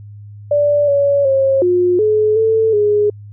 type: tone with pitch steps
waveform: sine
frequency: 583 / 565 / 539 / 357.7 / 427.9 / 443.5 / 416.2 Hz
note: D5 / C#5 / C#5 / F4 / A4 / A4 / G#4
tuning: -13 / +33 / -49 / +41 / -48 / +14 / +4 cents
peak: -10 dBFS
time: 0.51-3.1 s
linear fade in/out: 5 ms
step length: 370 ms
effects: added 103 Hz sine -32 dBFS peak until 3.32 s